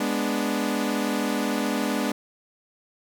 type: chord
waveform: sawtooth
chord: G# diminished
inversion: none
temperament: equal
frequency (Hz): 207.7 / 246.9 / 293.7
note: G#3 / B3 / D4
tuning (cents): 0 / 0 / 0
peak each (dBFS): -24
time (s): 0-2.12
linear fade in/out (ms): 5
effects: none